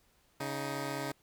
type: tone pair together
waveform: 10% pulse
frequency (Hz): 138.9 / 313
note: C#3 / D#4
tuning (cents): +4 / +10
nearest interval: octave + major second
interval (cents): 1406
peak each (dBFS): -29 / -30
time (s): 0.4-1.12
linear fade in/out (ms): 5
effects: pink hiss -69 dBFS RMS until 1.22 s